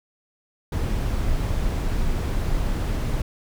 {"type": "noise", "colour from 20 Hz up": "brown", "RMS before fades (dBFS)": -23, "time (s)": [0.72, 3.22], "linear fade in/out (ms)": 5, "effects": []}